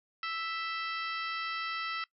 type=harmonic tone with a mistuned harmonic; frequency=659.3 Hz; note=E5; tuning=in tune; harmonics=2 / 3 / 4 / 5 / 6 / 7 / 8; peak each=-36 / -40 / -42 / -44 / -46 / -47 / -48 dBFS; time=0.23-2.04 s; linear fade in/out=2 ms; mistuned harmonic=5; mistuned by=-64 cents; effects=noise-tail reverb RT60 0.1 s tail -21 dB re dry